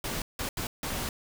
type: noise bursts at uneven times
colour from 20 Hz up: pink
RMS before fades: -33 dBFS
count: 4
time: 0.04-0.22 / 0.39-0.49 / 0.57-0.67 / 0.83-1.09 s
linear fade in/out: 2 ms
effects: none